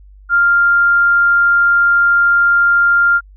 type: tone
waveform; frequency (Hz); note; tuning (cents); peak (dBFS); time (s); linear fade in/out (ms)
sine; 1396.9; F6; 0; -8; 0.29-3.21; 50
effects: added 49 Hz sine -38 dBFS peak until 3.36 s